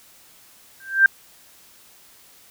sine tone with exponential growth, 1576 Hz, G6, 9 cents sharp, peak -6 dBFS, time 0.8-1.06 s, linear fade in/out 2 ms, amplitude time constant 55 ms, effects white hiss -51 dBFS RMS until 2.5 s

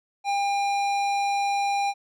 sine tone with hard clipping, 802 Hz, G5, 39 cents sharp, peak -24 dBFS, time 0.24-1.94 s, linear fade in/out 50 ms, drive 14 dB, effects none

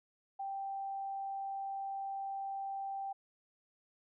sine tone, 784 Hz, G5, in tune, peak -37 dBFS, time 0.39-3.13 s, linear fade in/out 10 ms, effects none

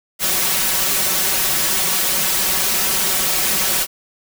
white noise with comb filter, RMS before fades -18 dBFS, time 0.19-3.87 s, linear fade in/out 50 ms, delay 5.3 ms, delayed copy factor +0.9, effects none

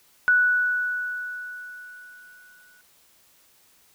sine tone with exponential decay, 1477 Hz, F#6, 3 cents flat, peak -14 dBFS, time 0.28-2.81 s, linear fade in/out 0 ms, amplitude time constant 550 ms, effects white hiss -59 dBFS RMS until 3.94 s

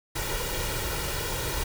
pink noise with comb filter, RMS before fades -30 dBFS, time 0.15-1.64 s, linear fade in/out 10 ms, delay 2.1 ms, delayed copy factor +0.65, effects none

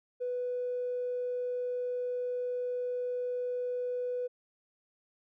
triangle tone with tanh clipping, 494.7 Hz, B4, 3 cents sharp, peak -31 dBFS, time 0.2-4.28 s, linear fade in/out 20 ms, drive 4 dB, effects none

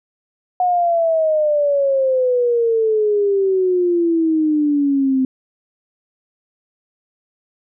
sine exponential sweep, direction down, 731 to 258.9 Hz, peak -13 dBFS, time 0.6-5.25 s, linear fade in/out 2 ms, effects none

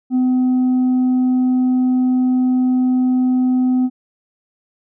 triangle tone with tanh clipping, 254.1 Hz, B3, 49 cents sharp, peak -13 dBFS, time 0.1-3.9 s, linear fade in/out 50 ms, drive 7 dB, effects none

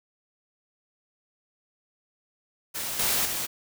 white noise with level steps, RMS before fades -32 / -25 / -30 dBFS, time 2.74-3.47 s, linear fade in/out 20 ms, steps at 2.99 / 3.25 s, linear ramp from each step 5 ms, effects none

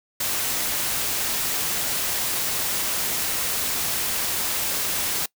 white noise, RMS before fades -25 dBFS, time 0.2-5.26 s, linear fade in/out 5 ms, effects noise-tail reverb RT60 0.1 s tail -23 dB re dry

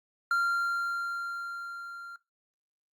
triangle tone with level ramp, 1386 Hz, F6, 14 cents flat, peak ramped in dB -21 to -39 dBFS, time 0.31-2.16 s, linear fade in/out 2 ms, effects noise-tail reverb RT60 0.2 s tail -18 dB re dry + Opus 48 kbps

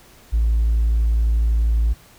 sine tone with hard clipping, 56 Hz, A1, 31 cents sharp, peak -15 dBFS, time 0.32-1.94 s, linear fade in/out 20 ms, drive 1 dB, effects pink hiss -49 dBFS RMS until 2.18 s

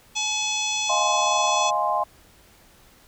harmonic tone, 854 Hz, G#5, 48 cents sharp, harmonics 1 / 3 / 4 / 5 / 6 / 7 / 8 / 9, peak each -32 / -29 / -28 / -37 / -39 / -28 / -37 / -37 dBFS, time 0.15-1.71 s, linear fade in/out 20 ms
sine chord, F minor seventh, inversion third, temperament equal, 622.3 / 698.5 / 830.6 / 1046.5 Hz, Eb5 / F5 / Ab5 / C6, 0 / 0 / 0 / 0 cents, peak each -28 / -27 / -25 / -24 dBFS, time 0.89-2.04 s, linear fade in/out 10 ms
clicks, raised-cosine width 0.3 ms, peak -34 dBFS, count 2, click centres 1.474 / 1.479 s
effects pink hiss -54 dBFS RMS until 3.07 s

